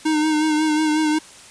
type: tone with vibrato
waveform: square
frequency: 308.4 Hz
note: D#4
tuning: 15 cents flat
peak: -17 dBFS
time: 0.05-1.19 s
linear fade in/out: 10 ms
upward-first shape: sine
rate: 5.5 Hz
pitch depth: 34 cents each way
effects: white hiss -43 dBFS RMS until 1.5 s + resampled to 22050 Hz